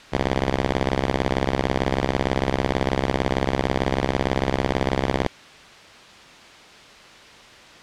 5% pulse ring-modulated tone, 66.5 Hz, C2, 29 cents sharp, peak -6 dBFS, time 0.12-5.27 s, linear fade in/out 5 ms, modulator 124 Hz, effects white hiss -44 dBFS RMS until 7.82 s + low-pass 4000 Hz 12 dB/octave

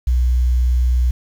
sine tone, 61.74 Hz, B1, in tune, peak -11 dBFS, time 0.07-1.11 s, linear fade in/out 5 ms, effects tanh soft clip ceiling -9 dBFS + 7-bit

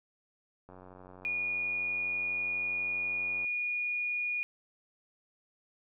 click train, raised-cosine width 1 ms, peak -37 dBFS, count 255, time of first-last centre 0.69-3.445 s, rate 92.2 Hz
sine tone, 2444 Hz, D#7, 32 cents flat, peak -30 dBFS, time 1.25-4.43 s, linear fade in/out 0 ms
effects none

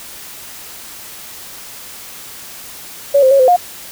sine tone with pitch steps, 563 / 523 / 550 / 514 / 713 Hz, C#5 / C5 / C#5 / C5 / F5, +27 / -1 / -14 / -31 / +36 cents, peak -6 dBFS, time 3.14-3.565 s, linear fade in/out 10 ms, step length 85 ms, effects white hiss -33 dBFS RMS until 3.91 s

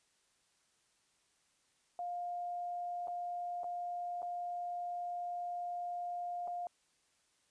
sine tone with dropouts, 705 Hz, F5, 16 cents sharp, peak -37 dBFS, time 1.99-6.67 s, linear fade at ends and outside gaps 1 ms, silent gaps 3.073-3.081 / 3.634-3.642 / 4.22-4.228 / 6.475-6.479 s, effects white hiss -74 dBFS RMS until 7.5 s + resampled to 22050 Hz

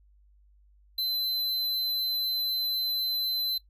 square tone, 4052 Hz, B7, 44 cents sharp, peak -27 dBFS, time 0.98-3.58 s, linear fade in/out 5 ms, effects noise-tail reverb RT60 0.1 s tail -18 dB re dry + added 50 Hz sine -57 dBFS peak until 3.69 s

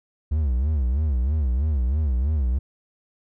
triangle tone with vibrato, 69.1 Hz, C#2, 5 cents flat, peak -17 dBFS, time 0.31-2.59 s, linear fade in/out 10 ms, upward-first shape sine, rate 3.1 Hz, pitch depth 230 cents each way, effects none

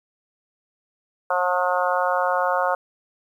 harmonic tone, 180.2 Hz, F#3, 45 cents flat, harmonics 3 / 4 / 5 / 6 / 7 / 8, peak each -24 / -25 / -26 / -27 / -27 / -28 dBFS, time 1.3-2.75 s, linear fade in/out 5 ms, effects 9-bit

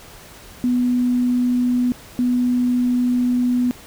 sine tone bursts at uneven times, 246.9 Hz, B3, in tune, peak -15 dBFS, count 2, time 0.64-1.92 / 2.19-3.71 s, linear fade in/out 0 ms, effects pink hiss -42 dBFS RMS until 3.86 s

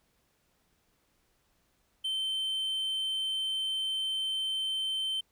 triangle tone, 3097 Hz, G7, 22 cents flat, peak -28 dBFS, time 2.04-5.21 s, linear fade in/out 10 ms, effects pink hiss -72 dBFS RMS until 5.31 s

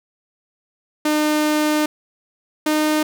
sawtooth tone pair in turn, 303.3 / 306.3 Hz, D#4 / D#4, -44 / -27 cents, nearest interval unison, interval 17 cents, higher second, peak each -12 dBFS, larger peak neither, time 1.05-1.86 / 2.66-3.03 s, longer first, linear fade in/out 5 ms, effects none

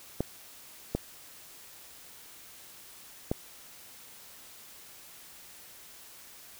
clicks, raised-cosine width 2 ms, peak -14 dBFS, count 3, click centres 0.206 / 0.95 / 3.315 s, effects white hiss -51 dBFS RMS until 6.59 s

